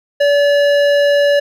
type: tone with hard clipping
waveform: triangle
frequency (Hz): 574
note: D5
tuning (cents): -40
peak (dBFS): -11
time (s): 0.2-1.4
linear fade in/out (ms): 10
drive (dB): 17
effects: none